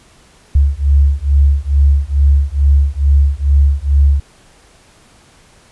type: beating tone pair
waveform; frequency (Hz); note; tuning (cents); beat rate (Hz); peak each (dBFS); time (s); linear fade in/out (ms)
sine; 69.3 / 71.6; C#2 / D2; 0 / -43; 2.3; -11; 0.55-4.2; 5
effects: pink hiss -47 dBFS RMS until 5.71 s + resampled to 24000 Hz